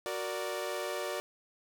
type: chord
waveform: sawtooth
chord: Gb augmented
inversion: none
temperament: equal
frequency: 370 / 466.2 / 587.3 Hz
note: Gb4 / Bb4 / D5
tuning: 0 / 0 / 0 cents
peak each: -35 / -36 / -33 dBFS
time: 0.06-1.2 s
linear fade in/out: 0 ms
effects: none